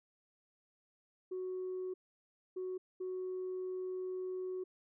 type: tone bursts at uneven times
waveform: sine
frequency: 370 Hz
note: F#4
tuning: in tune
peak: -36 dBFS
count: 3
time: 1.31-1.94 / 2.56-2.78 / 3-4.64 s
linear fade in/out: 10 ms
effects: tanh soft clip ceiling -34 dBFS